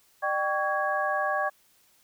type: tone cluster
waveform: sine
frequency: 602 / 777 / 1126 / 1653 Hz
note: D5 / G5 / C#6 / G#6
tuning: +43 / -16 / +27 / -9 cents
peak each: -30 dBFS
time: 0.22-1.5 s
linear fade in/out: 20 ms
effects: white hiss -63 dBFS RMS until 2.03 s